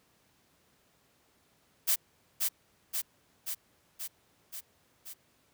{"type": "noise with echo", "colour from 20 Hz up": "blue", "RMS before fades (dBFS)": -26, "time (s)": [1.87, 1.96], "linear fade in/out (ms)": 20, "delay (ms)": 530, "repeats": 6, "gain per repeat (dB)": -3, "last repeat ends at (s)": 5.14, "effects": ["pink hiss -68 dBFS RMS until 5.53 s", "high-pass 80 Hz 12 dB/octave"]}